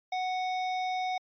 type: tone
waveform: square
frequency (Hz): 740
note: F#5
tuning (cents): 0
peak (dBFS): -30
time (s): 0.12-1.18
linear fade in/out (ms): 5
effects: resampled to 11025 Hz